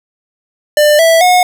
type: tone with pitch steps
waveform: square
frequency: 596 / 657.5 / 725.3 Hz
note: D5 / E5 / F#5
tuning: +25 / -5 / -35 cents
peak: -6 dBFS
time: 0.77-1.43 s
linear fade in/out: 2 ms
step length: 220 ms
effects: none